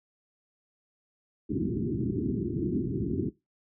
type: low-pass noise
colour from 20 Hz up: white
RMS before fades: -29 dBFS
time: 1.49-3.3 s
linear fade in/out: 20 ms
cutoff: 390 Hz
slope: 96 dB/octave
effects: noise-tail reverb RT60 0.2 s tail -18 dB re dry + high-pass 80 Hz 12 dB/octave